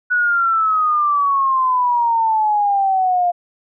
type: exponential sweep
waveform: sine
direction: down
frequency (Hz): 1480 to 699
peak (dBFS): -13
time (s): 0.1-3.32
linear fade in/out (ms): 20
effects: none